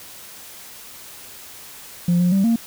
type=tone with pitch steps; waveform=sine; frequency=174.6 / 177.8 / 194.2 / 230.5 Hz; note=F3 / F3 / G3 / A#3; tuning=0 / +31 / -16 / -19 cents; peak=-12 dBFS; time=2.08-2.56 s; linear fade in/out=5 ms; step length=120 ms; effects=tanh soft clip ceiling -12 dBFS + white hiss -40 dBFS RMS until 2.66 s